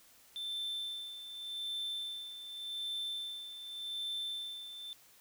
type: tone with tremolo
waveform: triangle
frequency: 3547 Hz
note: A7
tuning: 13 cents sharp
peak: -34 dBFS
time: 0.36-4.93 s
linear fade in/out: 0 ms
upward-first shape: sine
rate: 0.86 Hz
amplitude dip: 65%
effects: white hiss -62 dBFS RMS until 5.2 s